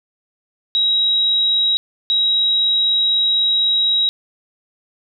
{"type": "tone bursts at uneven times", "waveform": "sine", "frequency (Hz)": 3836, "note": "A#7", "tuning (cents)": 49, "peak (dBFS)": -13, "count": 2, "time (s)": [[0.75, 1.77], [2.1, 4.09]], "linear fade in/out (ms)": 0, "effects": []}